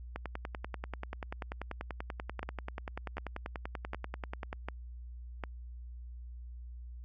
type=two click trains; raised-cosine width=0.5 ms; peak=-22 / -23 dBFS; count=5 / 46; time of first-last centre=2.43-5.438 / 0.16-4.529 s; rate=1.33 / 10.3 Hz; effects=added 60 Hz sine -43 dBFS peak until 7.04 s